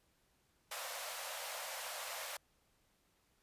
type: high-pass noise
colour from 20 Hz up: pink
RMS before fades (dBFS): -44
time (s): 0.71-2.37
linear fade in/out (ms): 5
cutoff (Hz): 510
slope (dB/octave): 96
effects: pink hiss -75 dBFS RMS until 3.42 s + resampled to 32000 Hz